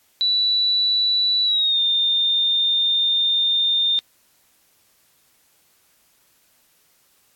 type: tone with pitch glide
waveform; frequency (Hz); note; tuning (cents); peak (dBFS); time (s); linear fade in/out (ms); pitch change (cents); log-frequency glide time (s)
sine; 3951 to 3623; B7 to A7; 0 to +50; -16; 0.21-3.99; 0; -150; 1.44-1.8
effects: white hiss -60 dBFS RMS until 7.35 s + AAC 64 kbps